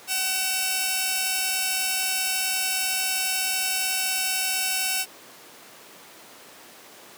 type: tone pair together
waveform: 5% pulse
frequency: 754.6 / 2689 Hz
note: F#5 / E7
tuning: +34 / +34 cents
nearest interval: octave + minor seventh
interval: 2200 cents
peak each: -16 / -16 dBFS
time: 0.07-5.06 s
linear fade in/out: 50 ms
effects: pink hiss -46 dBFS RMS until 7.17 s + high-pass 300 Hz 12 dB/octave